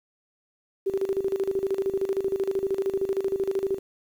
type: tone with tremolo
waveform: sine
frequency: 388.6 Hz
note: G4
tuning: 15 cents flat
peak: -21 dBFS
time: 0.86-3.79 s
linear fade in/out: 10 ms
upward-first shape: square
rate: 13 Hz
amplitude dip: 75%
effects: 9-bit